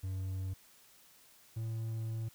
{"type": "tone pair in turn", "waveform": "triangle", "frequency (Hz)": [94.4, 112.26], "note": ["F#2", "A2"], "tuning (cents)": [35, 35], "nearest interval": "minor third", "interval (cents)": 300, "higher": "second", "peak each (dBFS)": [-33, -33], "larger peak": "neither", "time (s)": [[0.03, 0.54], [1.56, 2.29]], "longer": "second", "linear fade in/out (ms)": 10, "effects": ["white hiss -62 dBFS RMS until 2.34 s"]}